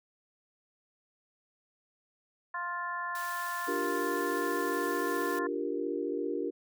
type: harmonic tone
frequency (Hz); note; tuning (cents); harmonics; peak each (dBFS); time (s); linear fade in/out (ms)
349.9; F4; +3; 2 / 3 / 4 / 5; -44 / -35 / -42 / -38; 2.54-5.47; 5
type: high-pass noise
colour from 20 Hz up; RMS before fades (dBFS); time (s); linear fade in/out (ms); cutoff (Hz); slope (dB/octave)
white; -45; 3.15-5.39; 2; 990; 48
type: chord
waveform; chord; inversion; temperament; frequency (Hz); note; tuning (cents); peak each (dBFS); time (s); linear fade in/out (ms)
sine; G minor seventh; second; equal; 293.7 / 349.2 / 392 / 466.2; D4 / F4 / G4 / Bb4; 0 / 0 / 0 / 0; -36; 3.67-6.51; 20
effects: none